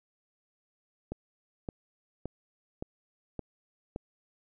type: click train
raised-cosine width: 2 ms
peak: -22 dBFS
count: 6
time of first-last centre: 1.12-3.961 s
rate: 1.76 Hz
effects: none